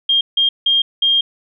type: tone bursts at uneven times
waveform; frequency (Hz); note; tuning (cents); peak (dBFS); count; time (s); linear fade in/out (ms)
sine; 3216; G7; +44; -11; 4; 0.09-0.21 / 0.37-0.49 / 0.66-0.82 / 1.02-1.21; 5
effects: none